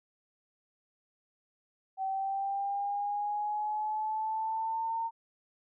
sine linear sweep, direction up, 765 to 915 Hz, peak -30 dBFS, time 1.97-5.11 s, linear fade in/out 50 ms, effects none

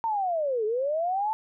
sine linear two-way sweep, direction down then up, 923 to 415.3 to 888 Hz, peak -24 dBFS, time 0.04-1.33 s, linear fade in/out 0 ms, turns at 0.65 s, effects none

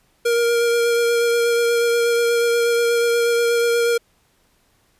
square tone with vibrato, 470 Hz, A#4, 14 cents sharp, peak -16 dBFS, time 0.25-3.98 s, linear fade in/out 10 ms, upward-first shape sine, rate 8.3 Hz, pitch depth 13 cents each way, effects pink hiss -61 dBFS RMS until 4.99 s + resampled to 32000 Hz

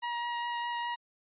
sawtooth tone with vibrato, 952 Hz, A#5, 36 cents sharp, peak -28 dBFS, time 0.02-0.96 s, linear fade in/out 20 ms, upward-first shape triangle, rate 4.9 Hz, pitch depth 10 cents each way, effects resampled to 8000 Hz

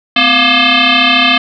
sine tone with frequency modulation, 254.9 Hz, C4, 45 cents flat, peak -6 dBFS, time 0.16-1.38 s, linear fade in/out 5 ms, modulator 476 Hz, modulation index 7.3, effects none

